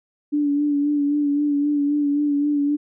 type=tone with vibrato; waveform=sine; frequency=290 Hz; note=D4; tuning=22 cents flat; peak=-17 dBFS; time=0.32-2.77 s; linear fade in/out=20 ms; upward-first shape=sine; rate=3.8 Hz; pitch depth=31 cents each way; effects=none